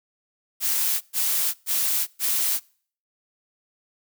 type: noise bursts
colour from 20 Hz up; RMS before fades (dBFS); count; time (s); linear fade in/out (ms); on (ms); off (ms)
blue; -23; 4; 0.6-2.6; 50; 410; 120
effects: noise-tail reverb RT60 0.5 s tail -25 dB re dry